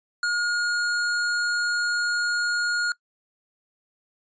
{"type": "tone", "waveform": "square", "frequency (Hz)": 1431, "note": "F6", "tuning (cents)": 42, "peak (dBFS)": -22, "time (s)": [0.23, 2.92], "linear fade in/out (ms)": 2, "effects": ["noise-tail reverb RT60 0.1 s tail -22 dB re dry", "resampled to 16000 Hz"]}